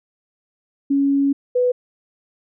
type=tone pair in turn; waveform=sine; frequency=278.5 / 496.2 Hz; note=C#4 / B4; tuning=+8 / +8 cents; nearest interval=minor seventh; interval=1000 cents; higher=second; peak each=-14 dBFS; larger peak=neither; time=0.9-1.33 / 1.55-1.72 s; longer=first; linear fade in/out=10 ms; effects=none